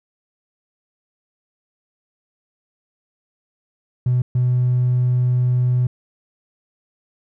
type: tone bursts at uneven times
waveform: triangle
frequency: 124.7 Hz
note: B2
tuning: 17 cents sharp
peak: -11 dBFS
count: 2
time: 4.06-4.22 / 4.35-5.87 s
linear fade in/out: 5 ms
effects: tanh soft clip ceiling -11 dBFS